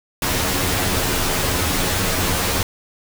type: noise with comb filter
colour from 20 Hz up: pink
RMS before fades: -20 dBFS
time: 0.22-2.63 s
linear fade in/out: 2 ms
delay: 11 ms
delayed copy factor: +0.65
effects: none